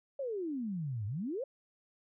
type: exponential two-way sweep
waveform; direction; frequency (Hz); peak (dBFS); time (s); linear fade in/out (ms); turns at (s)
sine; down then up; 574 to 97.4 to 574; -34; 0.19-1.44; 5; 1.06
effects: none